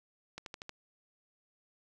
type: accelerating click train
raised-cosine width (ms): 0.2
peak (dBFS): -25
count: 5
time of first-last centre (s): 0.38-0.694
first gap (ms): 82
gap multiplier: 0.97
effects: none